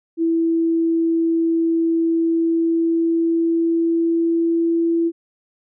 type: tone with pitch glide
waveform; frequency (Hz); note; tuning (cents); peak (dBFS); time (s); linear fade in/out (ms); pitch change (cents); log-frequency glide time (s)
sine; 330 to 334.4; E4 to E4; +2 to +25; -15; 0.17-5.12; 50; +23; 2.04-4.99
effects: none